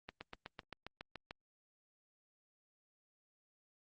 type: slowing click train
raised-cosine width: 0.3 ms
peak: -29 dBFS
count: 10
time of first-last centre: 0.09-1.309 s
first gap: 120 ms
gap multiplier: 1.03
effects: Opus 24 kbps